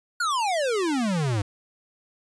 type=exponential sweep; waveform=square; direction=down; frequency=1480 to 97 Hz; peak=-23 dBFS; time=0.2-1.42 s; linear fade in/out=5 ms; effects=resampled to 22050 Hz